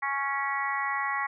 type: harmonic tone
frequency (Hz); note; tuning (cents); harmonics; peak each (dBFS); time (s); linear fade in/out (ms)
277.2; C#4; 0; 3 / 4 / 5 / 6 / 7 / 8; -34 / -31 / -39 / -41 / -31 / -39; 0.02-1.27; 10
effects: none

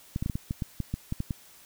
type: clicks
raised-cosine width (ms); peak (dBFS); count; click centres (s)
5; -17; 12; 0.161 / 0.225 / 0.261 / 0.298 / 0.355 / 0.509 / 0.622 / 0.803 / 0.94 / 1.124 / 1.204 / 1.308
effects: white hiss -54 dBFS RMS until 1.65 s

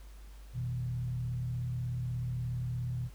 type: tone with frequency modulation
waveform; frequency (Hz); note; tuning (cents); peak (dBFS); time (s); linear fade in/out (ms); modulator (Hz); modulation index
sine; 122.6; B2; -12; -32; 0.53-3.1; 50; 36.7; 0.56
effects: added 50 Hz sine -47 dBFS peak until 3.14 s + pink hiss -61 dBFS RMS until 3.14 s

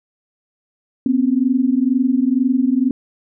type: tone pair together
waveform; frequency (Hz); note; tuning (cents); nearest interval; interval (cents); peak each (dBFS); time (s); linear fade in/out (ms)
sine; 246.9 / 269; B3 / C4; 0 / +48; minor second; 148; -16; 1.06-2.91; 2
effects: none

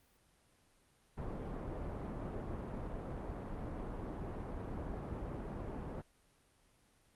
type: low-pass noise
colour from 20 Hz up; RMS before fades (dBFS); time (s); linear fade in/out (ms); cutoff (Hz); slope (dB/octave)
pink; -42; 1.17-6.02; 10; 830; 12
effects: pink hiss -70 dBFS RMS until 7.15 s + Opus 32 kbps

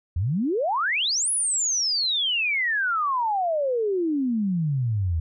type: exponential two-way sweep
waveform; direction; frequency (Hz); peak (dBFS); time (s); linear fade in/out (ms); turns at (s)
sine; up then down; 77.78 to 10548 to 77.78; -21; 0.16-5.2; 5; 1.31
effects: none

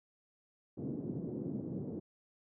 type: band-pass noise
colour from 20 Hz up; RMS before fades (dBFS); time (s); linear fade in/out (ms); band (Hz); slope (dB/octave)
white; -40; 0.77-2; 10; 120 to 340; 24
effects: none

